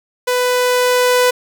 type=tone with level ramp; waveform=sawtooth; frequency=497.3 Hz; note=B4; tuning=12 cents sharp; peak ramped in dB=-10 to -6 dBFS; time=0.27-1.31 s; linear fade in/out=10 ms; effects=none